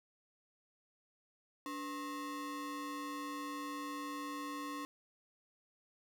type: ring-modulated tone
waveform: square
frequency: 392 Hz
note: G4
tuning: in tune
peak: -38 dBFS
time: 1.66-4.85 s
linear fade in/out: 0 ms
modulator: 682 Hz
effects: none